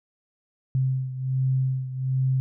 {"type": "beating tone pair", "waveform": "sine", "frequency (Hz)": [130.81, 132.11], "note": ["C3", "C3"], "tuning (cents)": [0, 17], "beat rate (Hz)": 1.3, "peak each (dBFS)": [-23, -28], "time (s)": [0.75, 2.4], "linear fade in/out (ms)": 0, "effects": []}